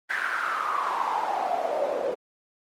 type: noise with band-pass filter sweep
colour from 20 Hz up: pink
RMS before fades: -27 dBFS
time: 0.09-2.15 s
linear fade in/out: 20 ms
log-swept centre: 1700 to 490 Hz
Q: 6.4
effects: high-pass 300 Hz 12 dB/octave + Opus 24 kbps